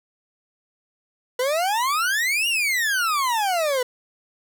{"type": "exponential two-way sweep", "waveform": "40% pulse", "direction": "up then down", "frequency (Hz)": [486.2, 2888, 486.2], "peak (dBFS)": -19, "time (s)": [1.39, 3.83], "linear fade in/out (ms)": 5, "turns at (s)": 2.48, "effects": []}